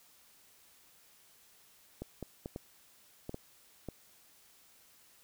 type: clicks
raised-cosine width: 2 ms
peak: -26 dBFS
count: 7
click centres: 2.02 / 2.227 / 2.459 / 2.561 / 3.294 / 3.344 / 3.887 s
effects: white hiss -63 dBFS RMS until 5.23 s